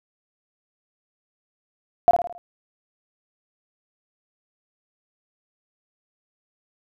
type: tone with echo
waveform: sine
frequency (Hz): 698.5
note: F5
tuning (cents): 0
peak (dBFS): -9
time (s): 2.08-2.11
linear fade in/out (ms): 0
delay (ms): 54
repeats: 5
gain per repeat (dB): -6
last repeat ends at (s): 2.38
effects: none